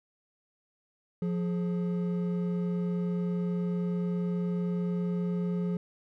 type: tone pair together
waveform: triangle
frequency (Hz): 176.46 / 420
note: F3 / G#4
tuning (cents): +18 / +19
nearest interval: octave + minor third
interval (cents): 1501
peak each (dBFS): -26 / -35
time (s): 1.22-5.77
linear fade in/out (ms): 2
effects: none